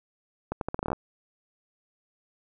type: accelerating click train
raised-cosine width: 1 ms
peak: -15 dBFS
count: 11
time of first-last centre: 0.52-0.931 s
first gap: 92 ms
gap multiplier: 0.8
effects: none